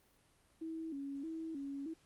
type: tone with vibrato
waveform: sine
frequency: 300 Hz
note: D4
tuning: 37 cents sharp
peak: -40 dBFS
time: 0.61-1.94 s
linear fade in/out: 10 ms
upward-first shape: square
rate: 1.6 Hz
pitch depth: 130 cents each way
effects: pink hiss -70 dBFS RMS until 2.05 s + Opus 32 kbps